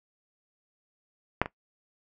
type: clicks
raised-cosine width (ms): 0.5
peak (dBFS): -7 / -19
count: 2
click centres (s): 1.416 / 1.459
effects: noise-tail reverb RT60 0.1 s tail -17 dB re dry